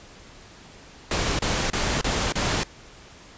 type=noise bursts; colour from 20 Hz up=pink; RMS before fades=-24 dBFS; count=5; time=1.11-2.634 s; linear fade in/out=2 ms; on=280 ms; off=31 ms; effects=pink hiss -47 dBFS RMS until 3.37 s + resampled to 16000 Hz